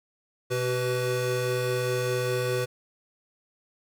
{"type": "tone cluster", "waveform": "square", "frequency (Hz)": [124.9, 379.6, 496.3], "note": ["B2", "F#4", "B4"], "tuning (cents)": [20, 44, 8], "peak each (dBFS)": [-31, -31, -29], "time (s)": [0.5, 2.66], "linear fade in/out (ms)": 20, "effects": []}